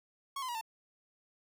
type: tone with pitch steps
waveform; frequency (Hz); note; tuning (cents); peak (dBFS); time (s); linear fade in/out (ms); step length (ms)
45% pulse; 1101 / 1027.3 / 958.5 / 894.3; C#6 / C6 / A#5 / A5; -12 / -32 / +48 / +28; -36; 0.36-0.612; 5; 63
effects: none